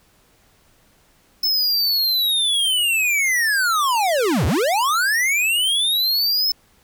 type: linear two-way sweep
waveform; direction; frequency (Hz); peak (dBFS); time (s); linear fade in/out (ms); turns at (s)
square; down then up; 5274 to 65.41 to 5274; -17; 1.43-6.52; 5; 4.46
effects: pink hiss -57 dBFS RMS until 6.83 s